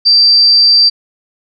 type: tone with amplitude modulation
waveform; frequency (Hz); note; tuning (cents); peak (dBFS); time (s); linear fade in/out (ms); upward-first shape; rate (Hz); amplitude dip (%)
sine; 4690; D8; -3; -3; 0.05-0.9; 20; sine; 247; 25
effects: none